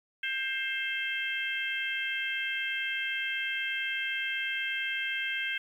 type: harmonic tone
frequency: 529 Hz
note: C5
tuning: 19 cents sharp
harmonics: 3 / 4 / 5 / 6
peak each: -34 / -35 / -36 / -37 dBFS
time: 0.23-5.58 s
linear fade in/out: 5 ms
effects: 10-bit